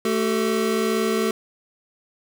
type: tone cluster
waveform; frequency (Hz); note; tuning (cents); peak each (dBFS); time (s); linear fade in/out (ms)
square; 220.3 / 382 / 444.2; A3 / G4 / A4; +2 / -45 / +16; -25; 0.05-1.31; 2
effects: none